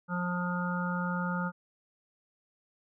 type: harmonic tone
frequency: 177.8 Hz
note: F3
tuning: 31 cents sharp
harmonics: 1 / 3 / 5 / 7 / 8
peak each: -31 / -41 / -39 / -38 / -37 dBFS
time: 0.08-1.52 s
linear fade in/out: 50 ms
effects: none